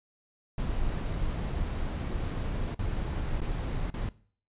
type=noise with dropouts; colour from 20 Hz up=brown; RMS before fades=-31 dBFS; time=0.58-4.09 s; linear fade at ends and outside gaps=2 ms; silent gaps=2.746-2.791 / 3.405-3.416 / 3.902-3.94 s; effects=noise-tail reverb RT60 0.5 s tail -20 dB re dry + resampled to 8000 Hz